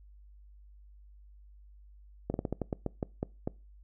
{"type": "slowing click train", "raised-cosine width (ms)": 2, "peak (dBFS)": -18, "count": 11, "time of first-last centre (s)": [2.3, 3.475], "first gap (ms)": 41, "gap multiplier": 1.22, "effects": ["noise-tail reverb RT60 0.3 s tail -23 dB re dry", "added 50 Hz sine -52 dBFS peak until 3.83 s"]}